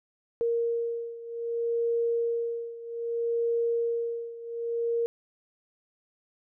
sine beating tone pair, 466.2 / 466.83 Hz, A#4 / A#4, 0 / +2 cents, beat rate 0.63 Hz, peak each -28 / -31 dBFS, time 0.41-5.06 s, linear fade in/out 0 ms, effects none

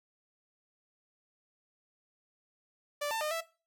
sawtooth tone with pitch steps, 585 / 894 / 609 / 659 Hz, D5 / A5 / D#5 / E5, -7 / +27 / -37 / -1 cents, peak -28 dBFS, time 3.01-3.41 s, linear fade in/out 10 ms, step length 100 ms, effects noise-tail reverb RT60 0.3 s tail -17 dB re dry

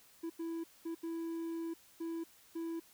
triangle tone bursts at uneven times, 331 Hz, E4, 7 cents sharp, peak -35 dBFS, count 6, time 0.23-0.3 / 0.39-0.64 / 0.85-0.95 / 1.03-1.74 / 2-2.24 / 2.55-2.8 s, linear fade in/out 10 ms, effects white hiss -63 dBFS RMS until 2.93 s

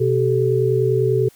sine tone cluster, 125.5 / 383 / 433.1 Hz, B2 / G4 / A4, +28 / -40 / -27 cents, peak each -19 dBFS, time 0-1.29 s, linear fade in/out 10 ms, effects white hiss -52 dBFS RMS until 1.35 s

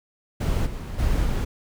brown noise with level steps, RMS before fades -22 / -31 / -22 / -24 dBFS, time 0.4-1.45 s, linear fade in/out 10 ms, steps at 0.65 / 0.98 / 1.24 s, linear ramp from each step 20 ms, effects none

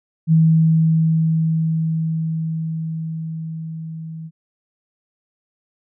sine tone with level ramp, 161 Hz, E3, 41 cents flat, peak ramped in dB -9 to -29 dBFS, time 0.27-4.31 s, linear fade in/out 50 ms, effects none

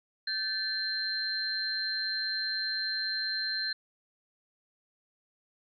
sine tone cluster, 1550 / 1744 / 4145 Hz, G6 / A6 / C8, -20 / -16 / -17 cents, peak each -38 / -37 / -31 dBFS, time 0.27-3.73 s, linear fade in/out 5 ms, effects none

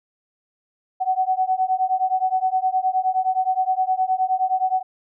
sine beating tone pair, 745 / 754.6 Hz, F#5 / F#5, +12 / +34 cents, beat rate 9.6 Hz, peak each -21 dBFS, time 1-4.83 s, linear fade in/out 20 ms, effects none

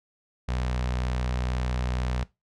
sawtooth tone with notch filter, 62.1 Hz, B1, 10 cents sharp, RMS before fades -28 dBFS, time 0.48-2.24 s, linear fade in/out 10 ms, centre 320 Hz, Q 1.5, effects noise-tail reverb RT60 0.2 s tail -19 dB re dry + low-pass 6000 Hz 12 dB/octave

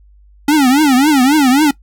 square tone with vibrato, 278.5 Hz, C#4, 8 cents sharp, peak -8 dBFS, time 0.48-1.71 s, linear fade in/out 5 ms, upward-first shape triangle, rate 3.7 Hz, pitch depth 230 cents each way, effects noise-tail reverb RT60 0.1 s tail -19 dB re dry + added 50 Hz sine -42 dBFS peak until 1.82 s

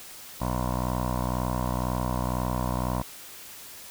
15% pulse tone with low-pass filter, 62 Hz, B1, 7 cents sharp, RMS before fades -28 dBFS, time 0.4-3.03 s, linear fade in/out 20 ms, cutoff 950 Hz, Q 4.2, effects white hiss -44 dBFS RMS until 3.9 s

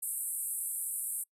pink band-pass noise, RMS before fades -36 dBFS, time 0.02-1.24 s, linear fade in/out 10 ms, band 8200 to 13000 Hz, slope 96 dB/octave, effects noise-tail reverb RT60 0.1 s tail -26 dB re dry

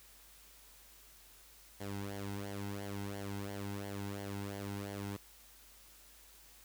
sawtooth tone with flanger, 100.1 Hz, G2, 37 cents sharp, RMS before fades -42 dBFS, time 1.8-5.17 s, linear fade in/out 10 ms, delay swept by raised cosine 0.78 to 1.75 ms, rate 2.9 Hz, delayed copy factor -0.65, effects added 50 Hz sine -65 dBFS peak until 6.64 s + white hiss -60 dBFS RMS until 6.64 s

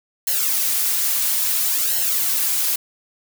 blue noise with flanger, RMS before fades -20 dBFS, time 0.27-2.76 s, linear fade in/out 5 ms, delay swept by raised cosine 0.83 to 4.73 ms, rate 0.59 Hz, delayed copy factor -0.75, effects none

